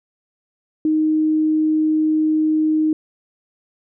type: tone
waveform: sine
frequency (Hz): 311.1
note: D#4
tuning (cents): 0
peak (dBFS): -14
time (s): 0.85-2.93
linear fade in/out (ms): 2
effects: none

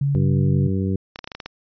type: tone with vibrato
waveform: sine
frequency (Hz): 139.4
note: C#3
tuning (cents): +10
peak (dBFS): -17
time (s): 0.01-0.68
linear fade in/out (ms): 5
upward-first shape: triangle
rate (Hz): 2.4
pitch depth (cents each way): 24
type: harmonic tone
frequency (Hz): 95.7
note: G2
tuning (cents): -41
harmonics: 1 / 2 / 3 / 4 / 5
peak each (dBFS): -22 / -23 / -29 / -30 / -35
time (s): 0.15-0.96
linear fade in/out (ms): 0
type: clicks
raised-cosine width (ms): 0.2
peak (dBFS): -14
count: 8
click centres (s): 1.159 / 1.19 / 1.243 / 1.275 / 1.318 / 1.35 / 1.402 / 1.46
effects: resampled to 11025 Hz

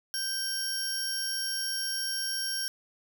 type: tone pair together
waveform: sawtooth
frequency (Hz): 1560 / 5559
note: G6 / F8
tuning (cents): -9 / -9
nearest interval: octave + minor seventh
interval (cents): 2200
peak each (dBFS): -34 / -28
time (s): 0.14-2.68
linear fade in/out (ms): 0
effects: none

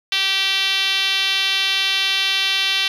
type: tone with band-pass filter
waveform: 5% pulse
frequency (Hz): 387.8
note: G4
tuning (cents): -19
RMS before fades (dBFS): -19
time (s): 0.12-2.88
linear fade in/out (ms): 2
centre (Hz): 3300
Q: 1.9
effects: 8-bit

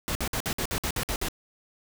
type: noise bursts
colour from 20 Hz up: pink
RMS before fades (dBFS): -29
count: 10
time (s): 0.08-1.285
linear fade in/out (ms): 0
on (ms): 71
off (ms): 55
effects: none

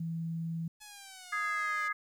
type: tone with vibrato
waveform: sine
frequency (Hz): 164.81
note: E3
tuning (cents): 0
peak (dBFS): -33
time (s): 0-0.68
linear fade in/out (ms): 5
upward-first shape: sine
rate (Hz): 20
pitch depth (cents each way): 12
type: exponential sweep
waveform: 5% pulse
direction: down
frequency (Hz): 855 to 587.3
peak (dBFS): -36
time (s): 0.8-1.89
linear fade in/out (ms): 20
type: harmonic tone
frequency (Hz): 415.3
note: G#4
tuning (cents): 0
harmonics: 3 / 4 / 5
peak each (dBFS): -34 / -35 / -36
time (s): 1.32-1.93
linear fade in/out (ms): 10
effects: 11-bit

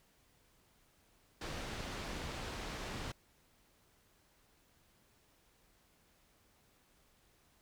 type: low-pass noise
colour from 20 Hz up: pink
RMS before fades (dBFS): -43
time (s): 1.41-3.12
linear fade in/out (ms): 5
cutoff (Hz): 5400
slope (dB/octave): 12
effects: pink hiss -70 dBFS RMS until 7.61 s

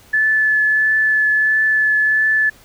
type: tone with vibrato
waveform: sine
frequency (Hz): 1733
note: A6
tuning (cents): -27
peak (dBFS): -12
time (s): 0.13-2.5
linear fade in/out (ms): 10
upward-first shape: triangle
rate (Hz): 1.5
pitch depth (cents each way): 14
effects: pink hiss -47 dBFS RMS until 2.64 s

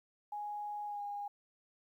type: tone with pitch glide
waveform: sine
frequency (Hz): 830.6 to 816.3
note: G#5 to G#5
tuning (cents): 0 to -30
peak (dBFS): -38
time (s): 0.32-1.28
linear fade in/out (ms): 5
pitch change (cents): -30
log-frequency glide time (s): 0.86-1.02
effects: 12-bit

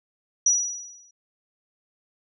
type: tone with exponential decay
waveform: sine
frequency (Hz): 5840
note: F#8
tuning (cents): -24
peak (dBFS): -14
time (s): 0.46-1.11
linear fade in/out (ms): 5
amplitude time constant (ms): 140
effects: none

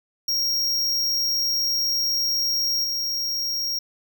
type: tone with level steps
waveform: square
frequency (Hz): 5588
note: F8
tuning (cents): 0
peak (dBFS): -21 / -24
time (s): 0.28-3.79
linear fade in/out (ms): 5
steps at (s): 2.84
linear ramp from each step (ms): 2
effects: none

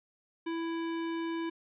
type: tone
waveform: square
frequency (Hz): 331.1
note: E4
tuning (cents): +8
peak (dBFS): -33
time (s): 0.46-1.5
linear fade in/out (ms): 10
effects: resampled to 8000 Hz

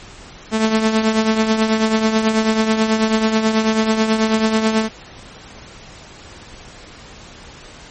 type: tone with tremolo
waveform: sawtooth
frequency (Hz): 220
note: A3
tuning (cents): 0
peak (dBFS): -7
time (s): 0.51-4.89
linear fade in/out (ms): 50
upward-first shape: triangle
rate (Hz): 9.2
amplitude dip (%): 65
effects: pink hiss -39 dBFS RMS until 7.9 s + MP3 32 kbps

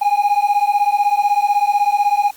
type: beating tone pair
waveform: triangle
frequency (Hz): 812 / 828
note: G#5 / G#5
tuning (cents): -39 / -5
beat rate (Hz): 16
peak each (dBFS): -14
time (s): 0.01-2.31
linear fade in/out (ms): 10
effects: white hiss -44 dBFS RMS until 2.36 s + Opus 32 kbps

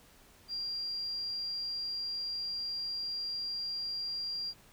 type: tone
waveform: sine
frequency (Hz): 4767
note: D8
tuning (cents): +25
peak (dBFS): -34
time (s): 0.48-4.54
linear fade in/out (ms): 50
effects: pink hiss -60 dBFS RMS until 4.72 s

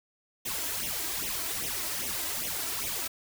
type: noise with flanger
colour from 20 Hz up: white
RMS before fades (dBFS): -33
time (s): 0.45-3.08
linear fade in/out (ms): 10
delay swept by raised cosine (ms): 0.32 to 3.12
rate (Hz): 2.5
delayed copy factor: +0.8
effects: none

